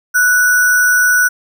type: tone with sample-and-hold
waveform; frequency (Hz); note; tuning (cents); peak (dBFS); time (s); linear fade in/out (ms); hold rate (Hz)
sine; 1477; F#6; -3; -8; 0.14-1.29; 20; 7350
effects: none